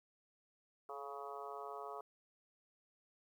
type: harmonic tone with a mistuned harmonic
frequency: 140 Hz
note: C#3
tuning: 18 cents sharp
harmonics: 3 / 4 / 5 / 6 / 7 / 8 / 9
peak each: -50 / -55 / -50 / -55 / -53 / -51 / -53 dBFS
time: 0.89-2.01 s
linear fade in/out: 2 ms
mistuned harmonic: 3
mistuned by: +26 cents
effects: 12-bit